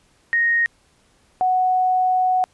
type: tone pair in turn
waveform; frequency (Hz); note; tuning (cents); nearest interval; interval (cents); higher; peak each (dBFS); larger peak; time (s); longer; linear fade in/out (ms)
sine; 1864.7 / 740; A#6 / F#5; 0 / 0; octave + major third; 1600; first; -15; neither; 0.33-0.66 / 1.41-2.44; second; 0
effects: pink hiss -59 dBFS RMS until 2.53 s + resampled to 24000 Hz